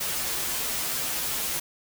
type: noise with comb filter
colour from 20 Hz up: white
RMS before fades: -29 dBFS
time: 0-1.6 s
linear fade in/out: 10 ms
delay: 10 ms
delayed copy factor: -0.8
effects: none